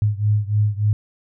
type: beating tone pair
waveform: sine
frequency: 103.8 / 107.2 Hz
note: G#2 / A2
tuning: 0 / -45 cents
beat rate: 3.4 Hz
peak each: -18 / -20 dBFS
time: 0.02-0.93 s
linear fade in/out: 0 ms
effects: none